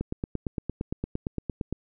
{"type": "click train", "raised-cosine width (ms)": 3, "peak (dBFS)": -16, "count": 16, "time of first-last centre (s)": [0.01, 1.726], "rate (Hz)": 8.74, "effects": []}